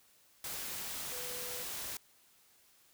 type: tone in noise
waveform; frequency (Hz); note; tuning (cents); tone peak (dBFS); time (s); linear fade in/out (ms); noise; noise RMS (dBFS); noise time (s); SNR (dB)
sine; 493.9; B4; 0; -48; 1.12-1.63; 2; white; -41; 0.44-1.97; -10
effects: white hiss -66 dBFS RMS until 2.93 s